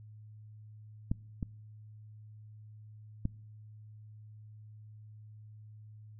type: clicks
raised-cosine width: 5 ms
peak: -18 / -22 / -19 dBFS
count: 3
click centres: 1.115 / 1.428 / 3.254 s
effects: noise-tail reverb RT60 0.8 s tail -25 dB re dry + added 107 Hz sine -49 dBFS peak until 6.19 s